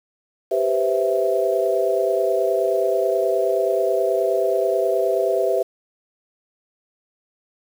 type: chord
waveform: sine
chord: C major seventh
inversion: second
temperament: equal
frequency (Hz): 392 / 493.9 / 523.3 / 659.3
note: G4 / B4 / C5 / E5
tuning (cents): 0 / 0 / 0 / 0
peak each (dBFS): -22 / -24 / -24 / -21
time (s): 0.51-5.63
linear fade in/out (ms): 10
effects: 7-bit